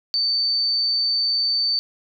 sine tone, 4559 Hz, C#8, 48 cents sharp, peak -18 dBFS, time 0.14-1.79 s, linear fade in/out 0 ms, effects none

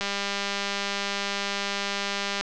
click train, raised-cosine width 0.2 ms, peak -11 dBFS, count 481, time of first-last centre 0.01-2.41 s, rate 200 Hz, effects low-pass 7000 Hz 12 dB/octave

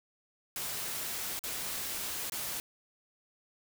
white noise with dropouts, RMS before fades -37 dBFS, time 0.56-2.6 s, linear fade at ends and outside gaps 1 ms, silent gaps 1.392-1.438 / 2.298-2.321 s, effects none

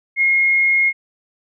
sine tone, 2150 Hz, C7, 47 cents sharp, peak -12 dBFS, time 0.16-0.93 s, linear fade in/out 50 ms, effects none

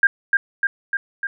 sine tone with echo, 1607 Hz, G6, 43 cents sharp, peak -9 dBFS, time 0.03-0.07 s, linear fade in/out 2 ms, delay 300 ms, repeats 4, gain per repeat -3 dB, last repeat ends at 1.27 s, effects none

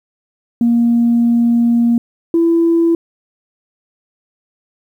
sine tone pair in turn, 235.4 / 334.4 Hz, A#3 / E4, +17 / +25 cents, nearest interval tritone, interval 608 cents, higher second, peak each -8 dBFS, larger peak neither, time 0.61-1.98 / 2.34-2.95 s, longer first, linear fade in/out 2 ms, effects tanh soft clip ceiling -5 dBFS + 8-bit

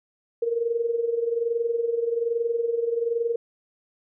sine tone with amplitude modulation, 466.2 Hz, A#4, in tune, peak -19 dBFS, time 0.42-3.36 s, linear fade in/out 5 ms, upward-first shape sine, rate 21.2 Hz, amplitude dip 70%, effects none

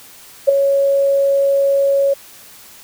sine tone with ADSR envelope, 554.4 Hz, C#5, in tune, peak -3 dBFS, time 0.47-2.14 s, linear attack 20 ms, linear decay 7 ms, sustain -8 dB, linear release 10 ms, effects white hiss -41 dBFS RMS until 2.83 s

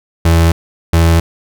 35% pulse tone pair in turn, 83 / 83 Hz, E2 / E2, +12 / +12 cents, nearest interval unison, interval 0 cents, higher neither, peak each -5 dBFS, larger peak neither, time 0.25-0.52 / 0.93-1.2 s, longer neither, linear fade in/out 5 ms, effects none

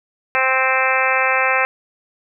harmonic tone, 261.6 Hz, C4, in tune, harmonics 2 / 3 / 4 / 5 / 6 / 7 / 8 / 9 / 10, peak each -23 / -23 / -23 / -23 / -23 / -23 / -23 / -23 / -23 dBFS, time 0.35-1.65 s, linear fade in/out 0 ms, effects none

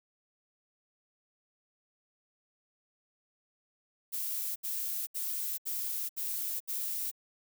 violet noise bursts, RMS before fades -35 dBFS, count 6, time 4.12-7.115 s, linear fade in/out 20 ms, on 440 ms, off 71 ms, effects none

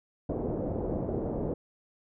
white low-pass noise, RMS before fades -32 dBFS, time 0.29-1.54 s, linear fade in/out 5 ms, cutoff 540 Hz, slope 24 dB/octave, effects none

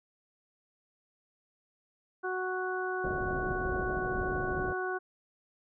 harmonic tone, 370 Hz, F#4, in tune, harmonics 1 / 2 / 3 / 4, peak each -34 / -38 / -40 / -36 dBFS, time 2.23-4.99 s, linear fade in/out 20 ms
pink low-pass noise, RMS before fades -37 dBFS, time 3.04-4.73 s, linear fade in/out 2 ms, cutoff 730 Hz, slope 96 dB/octave
effects none

